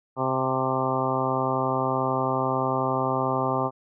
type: harmonic tone with a mistuned harmonic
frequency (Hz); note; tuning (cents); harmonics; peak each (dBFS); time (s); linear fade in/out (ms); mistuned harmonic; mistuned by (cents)
131.2; C3; +5; 1 / 2 / 3 / 4 / 5 / 6 / 7 / 8 / 9; -31 / -31 / -31 / -31 / -31 / -31 / -31 / -31 / -31; 0.16-3.71; 50; 7; -35
effects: none